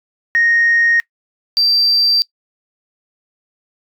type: tone pair in turn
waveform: sine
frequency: 1862 / 4692 Hz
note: A#6 / D8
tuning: -2 / -2 cents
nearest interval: octave + major third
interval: 1600 cents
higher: second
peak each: -9 dBFS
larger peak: neither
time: 0.35-1 / 1.57-2.22 s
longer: neither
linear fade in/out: 0 ms
effects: noise-tail reverb RT60 0.1 s tail -23 dB re dry + tanh soft clip ceiling -6 dBFS

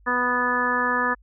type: harmonic tone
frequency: 246.9 Hz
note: B3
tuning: in tune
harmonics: 1 / 2 / 3 / 4 / 5 / 6 / 7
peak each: -30 / -30 / -36 / -26 / -26 / -32 / -24 dBFS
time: 0.06-1.15 s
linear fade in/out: 20 ms
effects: added 50 Hz sine -51 dBFS peak until 1.22 s

